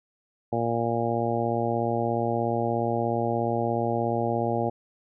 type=harmonic tone; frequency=116.9 Hz; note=A#2; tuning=5 cents sharp; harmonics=1 / 2 / 3 / 4 / 5 / 6 / 7; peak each=-31 / -31 / -31 / -31 / -31 / -31 / -31 dBFS; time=0.52-4.7 s; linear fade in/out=10 ms; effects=none